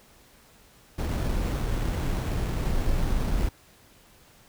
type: noise with sample-and-hold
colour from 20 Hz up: brown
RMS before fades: -26 dBFS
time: 0.98-3.49 s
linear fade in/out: 5 ms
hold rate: 4900 Hz
effects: pink hiss -56 dBFS RMS until 4.48 s